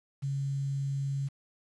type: tone with quantisation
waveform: sine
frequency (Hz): 138.1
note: C#3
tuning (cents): -6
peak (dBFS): -29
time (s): 0.22-1.29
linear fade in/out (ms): 20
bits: 9
effects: resampled to 24000 Hz